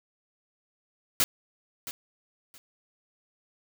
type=noise with echo; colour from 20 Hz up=white; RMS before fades=-23 dBFS; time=1.2-1.24 s; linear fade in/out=0 ms; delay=670 ms; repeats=2; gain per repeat=-14 dB; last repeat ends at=2.58 s; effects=none